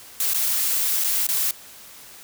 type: noise with dropouts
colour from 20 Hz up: blue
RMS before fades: -22 dBFS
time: 0.2-1.51 s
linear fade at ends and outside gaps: 2 ms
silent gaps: 0.336-0.344 / 1.039-1.043 / 1.268-1.288 s
effects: white hiss -44 dBFS RMS until 2.23 s